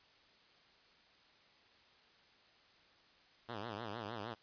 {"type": "tone with vibrato", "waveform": "5% pulse", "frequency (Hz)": 110, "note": "A2", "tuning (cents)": 0, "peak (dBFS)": -31, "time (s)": [3.48, 4.35], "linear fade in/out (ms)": 20, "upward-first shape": "triangle", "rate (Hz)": 6.5, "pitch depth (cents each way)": 200, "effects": ["white hiss -66 dBFS RMS until 4.42 s", "resampled to 11025 Hz"]}